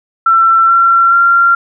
sine tone with pitch steps, 1344 / 1362 / 1380.2 Hz, E6 / F6 / F6, +33 / -44 / -21 cents, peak -5 dBFS, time 0.26-1.55 s, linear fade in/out 5 ms, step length 430 ms, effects none

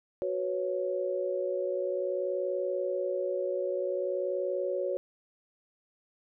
sine chord, F# suspended fourth, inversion none, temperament equal, 370 / 493.9 / 554.4 Hz, F#4 / B4 / C#5, 0 / 0 / 0 cents, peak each -33 / -36 / -31 dBFS, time 0.22-4.97 s, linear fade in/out 0 ms, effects none

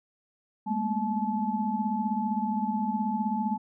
sine tone cluster, 204.2 / 219.9 / 239.1 / 864 Hz, G#3 / A3 / A#3 / A5, -29 / -1 / +44 / -32 cents, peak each -31 / -31 / -35 / -30 dBFS, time 0.66-3.58 s, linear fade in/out 20 ms, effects none

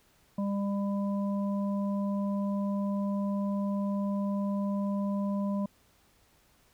harmonic tone, 200 Hz, G3, 35 cents sharp, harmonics 1 / 3 / 5, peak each -28 / -38 / -42 dBFS, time 0.38-5.66 s, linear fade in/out 5 ms, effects pink hiss -65 dBFS RMS until 6.73 s

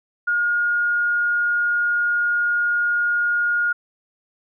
sine tone, 1428 Hz, F6, 38 cents sharp, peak -17 dBFS, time 0.27-3.73 s, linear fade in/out 10 ms, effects none

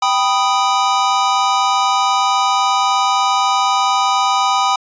square chord, G augmented, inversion none, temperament equal, 784 / 987.8 / 1244.5 Hz, G5 / B5 / D#6, 0 / 0 / 0 cents, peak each -18 dBFS, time 0.02-4.76 s, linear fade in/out 5 ms, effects resampled to 16000 Hz

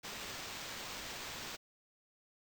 violet noise with sample-and-hold, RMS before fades -45 dBFS, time 0.03-1.57 s, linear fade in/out 20 ms, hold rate 11025 Hz, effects none

